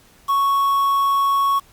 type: tone with quantisation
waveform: triangle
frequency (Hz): 1108.7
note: C#6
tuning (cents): 0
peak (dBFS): -13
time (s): 0.28-1.6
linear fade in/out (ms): 20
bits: 6
effects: pink hiss -52 dBFS RMS until 1.72 s + Opus 48 kbps